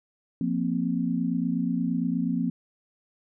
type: chord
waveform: sine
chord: F suspended fourth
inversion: none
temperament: equal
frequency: 174.61 / 233.1 / 261.6 Hz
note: F3 / Bb3 / C4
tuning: 0 / 0 / 0 cents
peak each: -28 dBFS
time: 0.41-2.5 s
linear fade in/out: 2 ms
effects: none